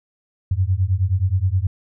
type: beating tone pair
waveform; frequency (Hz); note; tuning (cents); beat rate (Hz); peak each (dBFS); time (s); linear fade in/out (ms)
sine; 89.3 / 98.8; F2 / G2; +39 / +14; 9.5; -19; 0.51-1.67; 5
effects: none